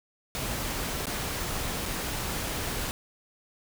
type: noise with dropouts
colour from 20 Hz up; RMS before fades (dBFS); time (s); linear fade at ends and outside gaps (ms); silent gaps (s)
pink; -32; 0.35-2.91; 0; 1.056-1.069 / 1.856-1.86
effects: none